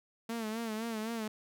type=tone with vibrato; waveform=sawtooth; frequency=223.5 Hz; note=A3; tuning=27 cents sharp; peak=-31 dBFS; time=0.29-1.28 s; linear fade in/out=5 ms; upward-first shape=sine; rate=3.9 Hz; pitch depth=74 cents each way; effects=none